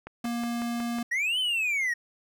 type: click train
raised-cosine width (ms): 0.5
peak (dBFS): -24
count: 6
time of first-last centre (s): 0.07-0.986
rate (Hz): 5.46
type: tone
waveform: square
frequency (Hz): 236.3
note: A#3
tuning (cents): +24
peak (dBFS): -29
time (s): 0.24-1.03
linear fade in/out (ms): 5
type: linear two-way sweep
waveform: triangle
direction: up then down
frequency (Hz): 1845 to 3100 to 1845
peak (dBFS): -23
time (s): 1.11-1.94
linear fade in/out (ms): 10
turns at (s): 1.39
effects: none